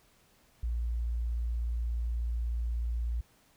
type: tone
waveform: sine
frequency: 58.27 Hz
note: A#1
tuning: in tune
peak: -29 dBFS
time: 0.63-3.21 s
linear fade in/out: 5 ms
effects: pink hiss -65 dBFS RMS until 3.56 s